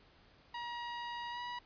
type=tone with pitch glide; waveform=sawtooth; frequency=953 to 969.7 Hz; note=A#5 to B5; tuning=+38 to -32 cents; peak=-36 dBFS; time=0.54-1.59 s; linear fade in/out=5 ms; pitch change=+30 cents; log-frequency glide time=1.3-1.4 s; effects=pink hiss -64 dBFS RMS until 1.65 s + resampled to 11025 Hz